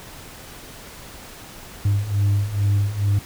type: beating tone pair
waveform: sine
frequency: 99.6 / 101.9 Hz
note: G2 / G#2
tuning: +28 / -32 cents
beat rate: 2.3 Hz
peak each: -20 / -17 dBFS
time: 1.85-3.19 s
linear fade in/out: 5 ms
effects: tanh soft clip ceiling -14 dBFS + pink hiss -40 dBFS RMS until 3.25 s